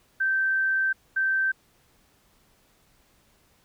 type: tone bursts at uneven times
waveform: sine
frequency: 1556 Hz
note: G6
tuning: 13 cents flat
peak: -21 dBFS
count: 2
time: 0.2-0.93 / 1.16-1.52 s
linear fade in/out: 10 ms
effects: pink hiss -63 dBFS RMS until 3.64 s

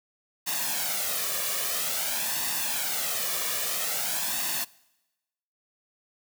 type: noise with flanger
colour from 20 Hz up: white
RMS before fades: -29 dBFS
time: 0.46-4.65 s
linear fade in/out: 20 ms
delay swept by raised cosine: 1.1 to 1.74 ms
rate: 0.5 Hz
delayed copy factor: +0.65
effects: noise-tail reverb RT60 1.0 s tail -23 dB re dry + high-pass 200 Hz 12 dB/octave

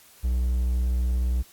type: tone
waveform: triangle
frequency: 61.74 Hz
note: B1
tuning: in tune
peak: -19 dBFS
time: 0.23-1.43 s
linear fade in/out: 20 ms
effects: white hiss -53 dBFS RMS until 1.52 s + AAC 64 kbps

